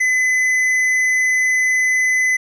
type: tone with tanh clipping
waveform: triangle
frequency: 2019 Hz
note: B6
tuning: 38 cents sharp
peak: -15 dBFS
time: 0-2.37 s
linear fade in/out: 10 ms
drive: 12 dB
effects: none